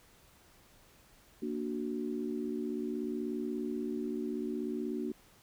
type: chord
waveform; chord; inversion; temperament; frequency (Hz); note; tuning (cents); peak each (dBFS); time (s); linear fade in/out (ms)
sine; Bb augmented; none; equal; 233.1 / 293.7 / 370; Bb3 / D4 / F#4; 0 / 0 / 0; -37 / -38 / -38; 1.42-5.12; 5
effects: pink hiss -62 dBFS RMS until 5.42 s